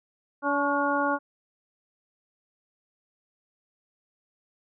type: harmonic tone with a mistuned harmonic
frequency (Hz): 285.7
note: D4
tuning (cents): -48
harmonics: 1 / 2 / 3 / 4 / 5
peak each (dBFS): -29 / -29 / -29 / -29 / -29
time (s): 0.42-1.19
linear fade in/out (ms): 50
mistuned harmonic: 4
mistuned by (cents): -48
effects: none